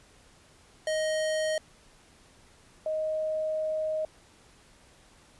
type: tone pair in turn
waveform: square / sine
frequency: 625 / 625 Hz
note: D#5 / D#5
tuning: +8 / +8 cents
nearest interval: unison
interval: 0 cents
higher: neither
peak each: -27 dBFS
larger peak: neither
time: 0.87-1.58 / 2.86-4.05 s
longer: second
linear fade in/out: 2 ms
effects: pink hiss -58 dBFS RMS until 5.39 s + resampled to 24000 Hz